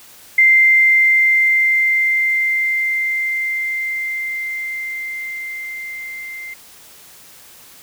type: tone with level ramp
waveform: sine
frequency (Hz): 2089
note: C7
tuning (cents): -3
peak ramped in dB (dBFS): -7 to -28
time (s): 0.38-6.54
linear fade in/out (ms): 5
effects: white hiss -43 dBFS RMS until 7.82 s